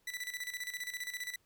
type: tone with tremolo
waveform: sawtooth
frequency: 1975.5 Hz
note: B6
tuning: in tune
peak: -33 dBFS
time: 0.07-1.36 s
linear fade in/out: 5 ms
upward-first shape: square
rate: 15 Hz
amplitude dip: 70%
effects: pink hiss -73 dBFS RMS until 1.45 s